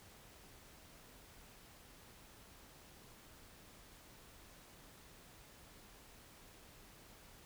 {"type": "silence", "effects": ["pink hiss -60 dBFS RMS until 7.45 s"]}